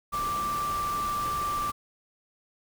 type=tone in noise; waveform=sine; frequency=1174.7 Hz; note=D6; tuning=in tune; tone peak=-27 dBFS; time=0.12-1.72 s; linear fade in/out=20 ms; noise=pink; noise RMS=-38 dBFS; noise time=0.12-1.72 s; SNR=+8 dB; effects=none